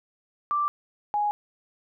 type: tone pair in turn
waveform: sine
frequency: 1174.7 / 830.6 Hz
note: D6 / G#5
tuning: 0 / 0 cents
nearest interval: tritone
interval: 600 cents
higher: first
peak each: -22 dBFS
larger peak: neither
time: 0.51-0.68 / 1.14-1.31 s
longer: neither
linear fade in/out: 0 ms
effects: none